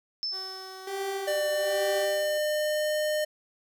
sine tone with exponential decay, 5274 Hz, E8, in tune, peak -27 dBFS, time 0.23-1.29 s, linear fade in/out 0 ms, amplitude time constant 230 ms
15% pulse tone, 378.4 Hz, F#4, 39 cents sharp, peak -35 dBFS, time 0.31-2.07 s, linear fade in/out 50 ms
30% pulse tone with tremolo, 392 Hz, G4, in tune, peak -27 dBFS, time 0.87-2.38 s, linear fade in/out 5 ms, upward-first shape sine, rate 1.2 Hz, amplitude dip 85%
square tone with pitch glide, 597 to 608.5 Hz, D5 to D#5, +28 to -39 cents, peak -26 dBFS, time 1.27-3.25 s, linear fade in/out 10 ms, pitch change +33 cents, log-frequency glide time 1.46-2.96 s
effects none

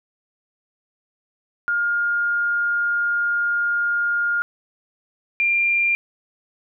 sine tone pair in turn, 1415 / 2388 Hz, F6 / D7, +22 / +28 cents, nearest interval major sixth, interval 906 cents, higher second, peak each -18 / -16 dBFS, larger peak second, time 1.68-4.42 / 5.4-5.95 s, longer first, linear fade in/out 0 ms, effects none

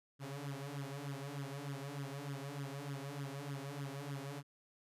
sawtooth tone with flanger, 140.1 Hz, C#3, 19 cents sharp, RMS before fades -44 dBFS, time 0.19-4.43 s, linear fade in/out 50 ms, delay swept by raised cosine 0.58 to 5.48 ms, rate 3.3 Hz, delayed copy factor +0.85, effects resampled to 32000 Hz

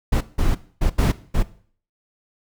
brown noise bursts at uneven times, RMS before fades -17 dBFS, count 5, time 0.12-0.21 / 0.38-0.55 / 0.81-0.9 / 0.98-1.12 / 1.34-1.43 s, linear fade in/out 10 ms, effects noise-tail reverb RT60 0.5 s tail -17 dB re dry

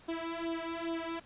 sawtooth tone with flanger, 331.6 Hz, E4, 10 cents sharp, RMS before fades -37 dBFS, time 0.08-1.2 s, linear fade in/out 10 ms, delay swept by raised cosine 0.22 to 2.22 ms, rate 2.4 Hz, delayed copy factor +0.85, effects pink hiss -58 dBFS RMS until 1.25 s + resampled to 8000 Hz

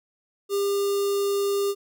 square tone with notch filter, 400.6 Hz, G4, 38 cents sharp, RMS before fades -24 dBFS, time 0.49-1.75 s, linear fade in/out 50 ms, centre 1900 Hz, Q 0.8, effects none

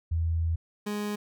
sine / 30% pulse tone pair in turn, 82.41 / 207.7 Hz, E2 / G#3, 0 / 0 cents, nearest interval octave + major third, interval 1600 cents, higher second, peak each -24 / -27 dBFS, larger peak first, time 0.11-0.56 / 0.86-1.16 s, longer first, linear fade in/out 10 ms, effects none

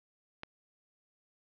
click, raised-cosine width 0.3 ms, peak -24 dBFS, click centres 0.434 s, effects low-pass 5000 Hz 12 dB/octave

